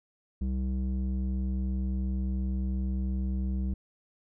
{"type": "tone with low-pass filter", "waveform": "square", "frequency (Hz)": 64.3, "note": "C2", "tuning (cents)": -30, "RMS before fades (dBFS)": -30, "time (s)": [0.41, 3.74], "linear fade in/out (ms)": 5, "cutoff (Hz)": 220, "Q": 1.7, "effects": []}